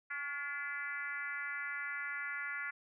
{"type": "tone with frequency modulation", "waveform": "sine", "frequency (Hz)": 1721, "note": "A6", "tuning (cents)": -39, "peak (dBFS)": -37, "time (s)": [0.1, 2.71], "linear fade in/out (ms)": 10, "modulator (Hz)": 301, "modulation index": 1.5, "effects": []}